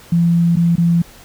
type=tone with dropouts; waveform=sine; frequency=170 Hz; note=F3; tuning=46 cents flat; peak=-10 dBFS; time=0.12-1.02 s; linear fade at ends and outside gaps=5 ms; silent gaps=0.558-0.568 / 0.757-0.78 s; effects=pink hiss -42 dBFS RMS until 1.24 s

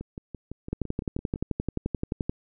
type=two click trains; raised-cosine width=3 ms; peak=-23 / -14 dBFS; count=9 / 19; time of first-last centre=0.01-1.359 / 0.73-2.295 s; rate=5.93 / 11.5 Hz; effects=none

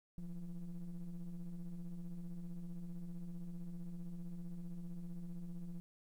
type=ring-modulated tone; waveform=triangle; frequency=83.3 Hz; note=E2; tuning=19 cents sharp; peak=-37 dBFS; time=0.18-5.8 s; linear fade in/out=0 ms; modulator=91 Hz; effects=12-bit

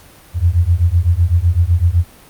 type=beating tone pair; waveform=sine; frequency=82.6 / 90.5 Hz; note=E2 / F#2; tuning=+4 / -38 cents; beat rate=7.9 Hz; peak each=-13 dBFS; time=0.34-2.05 s; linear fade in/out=50 ms; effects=pink hiss -43 dBFS RMS until 2.29 s + Opus 48 kbps

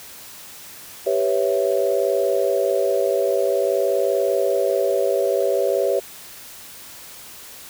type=chord; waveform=sine; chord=C# half-diminished seventh; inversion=second; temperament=equal; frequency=392 / 493.9 / 554.4 / 659.3 Hz; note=G4 / B4 / C#5 / E5; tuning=0 / 0 / 0 / 0 cents; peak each=-22 / -23 / -21 / -25 dBFS; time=1.06-6 s; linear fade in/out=10 ms; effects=white hiss -40 dBFS RMS until 7.69 s

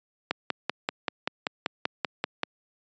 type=click train; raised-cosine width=0.3 ms; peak=-9 dBFS; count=12; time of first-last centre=0.31-2.434 s; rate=5.18 Hz; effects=high-pass 200 Hz 12 dB/octave + resampled to 16000 Hz

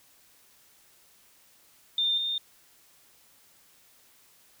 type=tone pair in turn; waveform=sine; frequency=3608 / 3633 Hz; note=A7 / A#7; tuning=+43 / -45 cents; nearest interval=unison; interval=12 cents; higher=second; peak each=-23 / -27 dBFS; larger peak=first; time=1.98-2.18 / 2.18-2.38 s; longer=neither; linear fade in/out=2 ms; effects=white hiss -60 dBFS RMS until 4.6 s

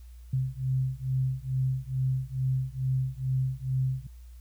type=beating tone pair; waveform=sine; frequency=129.7 / 132 Hz; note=C3 / C3; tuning=-15 / +16 cents; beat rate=2.3 Hz; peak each=-29 dBFS; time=0.33-4.07 s; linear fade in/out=5 ms; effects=added 60 Hz sine -44 dBFS peak until 4.4 s + white hiss -65 dBFS RMS until 4.4 s

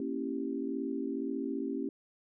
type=chord; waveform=sine; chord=A# diminished seventh; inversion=none; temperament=equal with one note detuned; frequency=233.1 / 274.8 / 329.6 / 392 Hz; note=A#3 / C#4 / E4 / G4; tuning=0 / -15 / 0 / 0 cents; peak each=-39 / -35 / -40 / -39 dBFS; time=0-1.89 s; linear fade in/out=2 ms; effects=none

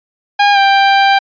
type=tone with pitch glide; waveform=sawtooth; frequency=814 to 788.5 Hz; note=G#5 to G5; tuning=-35 to +10 cents; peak=-3 dBFS; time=0.39-1.19 s; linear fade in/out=10 ms; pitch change=-55 cents; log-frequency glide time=0.53-0.58 s; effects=resampled to 11025 Hz

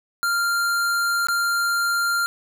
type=tone with dropouts; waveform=square; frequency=1392 Hz; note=F6; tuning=6 cents flat; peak=-20 dBFS; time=0.23-2.26 s; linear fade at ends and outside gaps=0 ms; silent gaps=1.27-1.285 s; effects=none

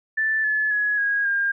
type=tone with pitch steps; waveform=sine; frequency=1760 / 1720.8 / 1682.5 / 1645 / 1608.3 Hz; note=A6 / A6 / G#6 / G#6 / G6; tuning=0 / -39 / +22 / -17 / +44 cents; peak=-19 dBFS; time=0.17-1.52 s; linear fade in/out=10 ms; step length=270 ms; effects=none

